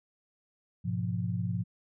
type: chord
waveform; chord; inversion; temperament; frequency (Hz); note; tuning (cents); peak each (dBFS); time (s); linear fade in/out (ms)
sine; F diminished; first; equal with one note detuned; 103.83 / 123.47 / 175.52; Ab2 / Cb3 / F3; 0 / 0 / +9; -33 / -34 / -33; 0.84-1.64; 20
effects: none